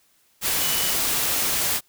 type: tone in noise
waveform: sine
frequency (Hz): 2960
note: F#7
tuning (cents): 0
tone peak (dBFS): -30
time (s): 0.58-0.94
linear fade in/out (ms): 50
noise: white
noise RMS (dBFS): -23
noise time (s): 0.41-1.81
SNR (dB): -10
effects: white hiss -62 dBFS RMS until 1.88 s